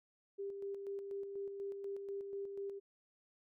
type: tone with tremolo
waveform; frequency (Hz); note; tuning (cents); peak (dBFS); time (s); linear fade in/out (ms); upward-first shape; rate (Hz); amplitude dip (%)
sine; 397.2; G4; +23; -39; 0.38-2.8; 20; square; 4.1; 40
effects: none